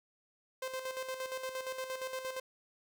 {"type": "tone with tremolo", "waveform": "sawtooth", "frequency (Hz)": 520, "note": "C5", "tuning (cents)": -11, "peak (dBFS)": -32, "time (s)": [0.62, 2.4], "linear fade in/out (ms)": 5, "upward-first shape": "square", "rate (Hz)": 8.6, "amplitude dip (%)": 55, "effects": []}